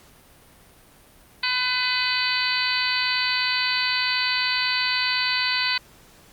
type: harmonic tone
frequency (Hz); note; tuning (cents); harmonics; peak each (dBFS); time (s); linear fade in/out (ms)
503; B4; +32; 2 / 3 / 4 / 5 / 6 / 7 / 8 / 9; -31 / -29 / -28 / -28 / -31 / -36 / -28 / -27; 1.43-5.78; 5
effects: pink hiss -52 dBFS RMS until 6.32 s + Opus 48 kbps